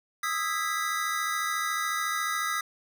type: chord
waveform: square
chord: E major seventh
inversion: third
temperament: equal with one note detuned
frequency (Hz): 1244.5 / 1318.5 / 1640.2 / 1975.5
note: D#6 / E6 / G#6 / B6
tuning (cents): 0 / 0 / -22 / 0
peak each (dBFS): -32 / -35 / -37 / -33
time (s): 0.23-2.61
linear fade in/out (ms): 5
effects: none